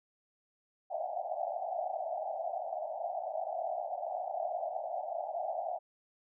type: band-pass noise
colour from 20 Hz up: white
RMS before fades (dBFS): -37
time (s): 0.9-5.79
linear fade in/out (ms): 20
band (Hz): 610 to 780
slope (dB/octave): 96
effects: none